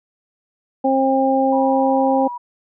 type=harmonic tone; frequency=267.1 Hz; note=C4; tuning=36 cents sharp; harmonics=1 / 2 / 3; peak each=-18 / -18 / -18 dBFS; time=0.84-2.28 s; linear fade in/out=10 ms
type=tone; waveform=sine; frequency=970 Hz; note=B5; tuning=31 cents flat; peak=-26 dBFS; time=1.52-2.38 s; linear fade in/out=10 ms
effects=none